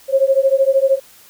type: beating tone pair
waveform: sine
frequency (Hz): 533 / 546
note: C5 / C#5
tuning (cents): +32 / -26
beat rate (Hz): 13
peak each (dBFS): -14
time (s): 0.08-1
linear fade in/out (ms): 50
effects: white hiss -46 dBFS RMS until 1.29 s